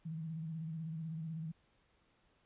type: tone with vibrato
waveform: sine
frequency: 160.7 Hz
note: E3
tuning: 44 cents flat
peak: -39 dBFS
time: 0.05-1.52 s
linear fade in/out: 10 ms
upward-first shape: square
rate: 16 Hz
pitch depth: 49 cents each way
effects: pink hiss -73 dBFS RMS until 2.45 s + resampled to 8000 Hz